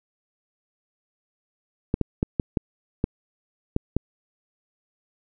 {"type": "clicks", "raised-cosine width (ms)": 3, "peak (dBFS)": -8, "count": 8, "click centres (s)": [1.941, 2.013, 2.229, 2.398, 2.572, 3.041, 3.764, 3.966], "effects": []}